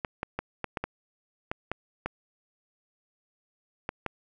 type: clicks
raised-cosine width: 0.5 ms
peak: -15 dBFS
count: 11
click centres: 0.048 / 0.231 / 0.39 / 0.643 / 0.772 / 0.84 / 1.515 / 1.716 / 2.06 / 3.891 / 4.063 s
effects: none